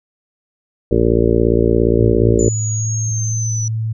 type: harmonic tone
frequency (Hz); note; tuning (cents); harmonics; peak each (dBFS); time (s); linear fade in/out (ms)
57.3; A#1; -29; 1 / 2 / 3 / 4 / 5 / 6 / 7 / 8 / 9 / 10; -19 / -19 / -25 / -20 / -24 / -18 / -17 / -18 / -31 / -26; 0.91-2.49; 5
type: tone with pitch glide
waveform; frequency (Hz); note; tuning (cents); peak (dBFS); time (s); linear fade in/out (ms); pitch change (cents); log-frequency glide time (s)
sine; 110.3 to 111.32; A2 to A2; +5 to +21; -17; 1.99-3.93; 10; +16; 3.2-3.6
type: linear sweep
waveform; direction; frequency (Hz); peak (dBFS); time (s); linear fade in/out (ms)
sine; down; 7020 to 5900; -22; 2.39-3.68; 2
effects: none